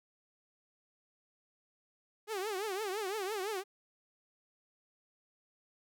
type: tone with vibrato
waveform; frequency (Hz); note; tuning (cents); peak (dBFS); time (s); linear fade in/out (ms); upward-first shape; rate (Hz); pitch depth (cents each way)
sawtooth; 403.8; G#4; -49; -31; 2.27-3.64; 50; triangle; 5.9; 200
effects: none